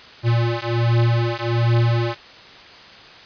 square beating tone pair, 116.54 / 117.84 Hz, A#2 / A#2, 0 / +19 cents, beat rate 1.3 Hz, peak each -20 dBFS, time 0.23-2.17 s, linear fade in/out 50 ms, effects white hiss -42 dBFS RMS until 3.25 s + resampled to 11025 Hz

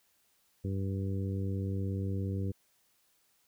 harmonic tone, 97 Hz, G2, 18 cents flat, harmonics 1 / 2 / 3 / 4 / 5, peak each -32 / -38 / -42 / -44 / -46 dBFS, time 0.64-2.52 s, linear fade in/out 10 ms, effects white hiss -71 dBFS RMS until 3.47 s

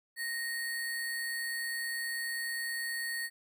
sine tone with sample-and-hold, 1864.7 Hz, A#6, in tune, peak -33 dBFS, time 0.16-3.3 s, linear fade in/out 50 ms, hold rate 6300 Hz, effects none

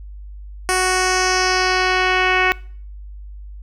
10% pulse tone with low-pass filter sweep, 370 Hz, F#4, in tune, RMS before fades -17 dBFS, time 0.69-2.52 s, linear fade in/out 0 ms, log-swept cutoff 9500 to 2500 Hz, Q 2.3, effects noise-tail reverb RT60 0.5 s tail -23 dB re dry + added 50 Hz sine -32 dBFS peak until 3.62 s

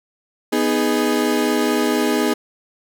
35% pulse chord, G# minor, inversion first, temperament equal, 246.9 / 311.1 / 415.3 Hz, B3 / D#4 / G#4, 0 / 0 / 0 cents, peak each -19 dBFS, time 0.52-2.34 s, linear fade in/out 10 ms, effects none

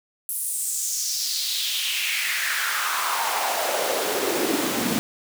pink noise with high-pass filter sweep, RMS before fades -25 dBFS, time 0.29-4.99 s, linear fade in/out 0 ms, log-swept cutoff 11000 to 210 Hz, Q 3.2, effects none

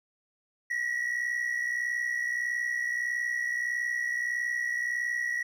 triangle tone pair together, 1873 / 1934.6 Hz, A#6 / B6, +8 / -36 cents, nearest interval minor second, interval 56 cents, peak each -30 / -26 dBFS, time 0.7-5.43 s, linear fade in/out 10 ms, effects tanh soft clip ceiling -24 dBFS

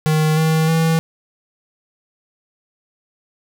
square tone with pitch steps, 155.56 / 159.01 / 162.54 Hz, D#3 / D#3 / E3, 0 / +38 / -24 cents, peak -14 dBFS, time 0.06-0.99 s, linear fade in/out 0 ms, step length 310 ms, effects none

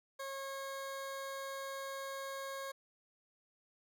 20% pulse tone, 544 Hz, C#5, 33 cents flat, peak -36 dBFS, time 0.19-2.72 s, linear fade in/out 10 ms, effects none

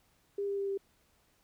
sine tone with pitch steps, 401.6 / 398.8 / 396.1 / 393.3 Hz, G4 / G4 / G4 / G4, +42 / +30 / +18 / +6 cents, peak -31 dBFS, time 0.38-0.776 s, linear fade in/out 5 ms, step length 99 ms, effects pink hiss -70 dBFS RMS until 1.43 s

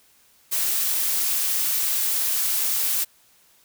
blue noise, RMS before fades -23 dBFS, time 0.51-3.05 s, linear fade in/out 20 ms, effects white hiss -58 dBFS RMS until 3.64 s

